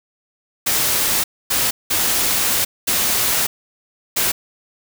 white noise bursts at uneven times, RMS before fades -18 dBFS, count 5, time 0.66-1.24 / 1.5-1.71 / 1.9-2.65 / 2.87-3.47 / 4.16-4.32 s, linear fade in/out 10 ms, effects none

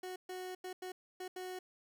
30% pulse tone bursts at uneven times, 368.1 Hz, F#4, 9 cents flat, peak -39 dBFS, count 6, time 0.03-0.16 / 0.29-0.55 / 0.64-0.73 / 0.82-0.92 / 1.2-1.28 / 1.36-1.59 s, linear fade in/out 5 ms, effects none

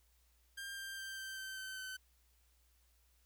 sawtooth tone with pitch steps, 1596 / 1584.1 / 1572.2 / 1560.4 / 1548.8 / 1537.2 / 1525.7 Hz, G6 / G6 / G6 / G6 / G6 / G6 / G6, +31 / +18 / +5 / -8 / -21 / -34 / -47 cents, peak -40 dBFS, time 0.57-1.97 s, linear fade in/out 10 ms, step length 200 ms, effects added 60 Hz sine -70 dBFS peak until 3.25 s + white hiss -75 dBFS RMS until 3.25 s

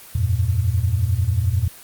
sine tone cluster, 83.9 / 95.2 / 115.4 Hz, E2 / F#2 / A#2, +31 / +50 / -17 cents, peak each -21 dBFS, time 0.15-1.68 s, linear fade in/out 5 ms, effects white hiss -42 dBFS RMS until 1.83 s + Opus 24 kbps

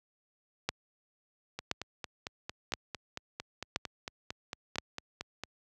two click trains, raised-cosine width 0.2 ms, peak -20 / -12 dBFS, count 18 / 5, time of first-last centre 1.59-5.436 / 0.69-4.784 s, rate 4.42 / 0.977 Hz, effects high-pass 60 Hz 12 dB/octave

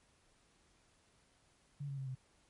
sine tone with pitch steps, 142.8 / 138.41 / 134.16 / 130.04 Hz, D3 / C#3 / C3 / C3, -48 / -2 / +44 / -10 cents, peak -39 dBFS, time 1.8-2.152 s, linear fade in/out 10 ms, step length 88 ms, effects pink hiss -71 dBFS RMS until 2.49 s + MP3 48 kbps

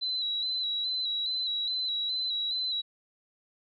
sine tone with vibrato, 3963 Hz, B7, 5 cents sharp, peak -28 dBFS, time 0.01-2.82 s, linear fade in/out 20 ms, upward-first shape square, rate 2.4 Hz, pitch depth 34 cents each way, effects none

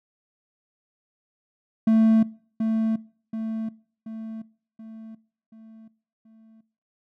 triangle tone with echo, 222.1 Hz, A3, 16 cents sharp, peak -13 dBFS, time 1.87-2.23 s, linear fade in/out 5 ms, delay 730 ms, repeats 6, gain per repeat -6 dB, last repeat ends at 6.61 s, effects noise-tail reverb RT60 0.5 s tail -22 dB re dry

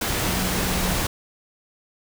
sine tone in noise, 184.2 Hz, F#3, 7 cents flat, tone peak -28 dBFS, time 0.26-0.96 s, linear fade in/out 5 ms, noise pink, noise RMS -24 dBFS, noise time 0.01-1.07 s, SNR -7 dB, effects none

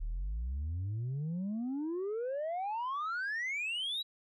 sine exponential sweep, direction up, 36.01 to 3951 Hz, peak -31 dBFS, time 0-4.03 s, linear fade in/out 20 ms, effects tanh soft clip ceiling -32 dBFS

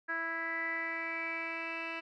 10% pulse tone with low-pass filter sweep, 329.6 Hz, E4, in tune, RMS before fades -37 dBFS, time 0.08-2.01 s, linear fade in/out 20 ms, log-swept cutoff 1700 to 2800 Hz, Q 8.5, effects none

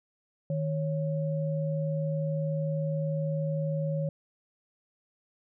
sine tone pair together, 155.56 / 552.3 Hz, D#3 / C#5, 0 / -6 cents, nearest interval octave + minor seventh, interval 2194 cents, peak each -28 / -33 dBFS, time 0.5-4.09 s, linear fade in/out 2 ms, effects none

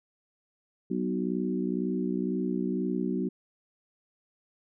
harmonic tone with a mistuned harmonic, 62 Hz, B1, 7 cents sharp, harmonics 3 / 4 / 5 / 6, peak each -31 / -32 / -33 / -34 dBFS, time 0.9-3.29 s, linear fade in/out 10 ms, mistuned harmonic 3, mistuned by +22 cents, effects none

